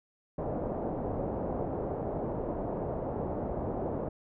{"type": "low-pass noise", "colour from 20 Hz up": "white", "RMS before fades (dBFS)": -34, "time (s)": [0.38, 4.09], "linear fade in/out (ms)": 5, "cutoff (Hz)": 690, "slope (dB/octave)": 24, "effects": []}